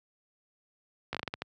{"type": "slowing click train", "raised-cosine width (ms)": 0.3, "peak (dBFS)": -17, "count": 8, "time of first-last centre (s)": [1.13, 1.42], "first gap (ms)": 16, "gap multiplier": 1.31, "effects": ["high-pass 80 Hz 12 dB/octave"]}